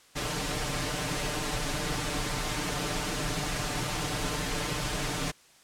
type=noise with comb filter; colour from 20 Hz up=pink; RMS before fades=-31 dBFS; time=0.15-5.32 s; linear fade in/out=20 ms; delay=6.7 ms; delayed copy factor=+0.9; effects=white hiss -58 dBFS RMS until 5.63 s + low-pass 9000 Hz 12 dB/octave